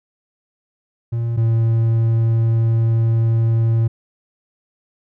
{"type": "tone pair in turn", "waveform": "triangle", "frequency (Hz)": [116.54, 113.94], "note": ["A#2", "A#2"], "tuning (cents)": [0, -39], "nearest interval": "unison", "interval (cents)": 39, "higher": "first", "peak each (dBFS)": [-16, -11], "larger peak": "second", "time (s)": [[1.12, 1.37], [1.37, 3.88]], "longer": "second", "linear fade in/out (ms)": 10, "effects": []}